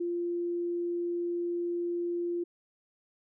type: tone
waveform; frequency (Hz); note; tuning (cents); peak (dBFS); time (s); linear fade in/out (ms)
sine; 346.7; F4; -13; -29; 0-2.44; 10
effects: none